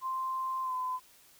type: tone with pitch glide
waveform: sine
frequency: 1045 to 1016.4 Hz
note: C6 to B5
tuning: -2 to +49 cents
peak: -31 dBFS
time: 0.01-1 s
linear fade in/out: 50 ms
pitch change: -49 cents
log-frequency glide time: 0.63-0.74 s
effects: white hiss -60 dBFS RMS until 1.39 s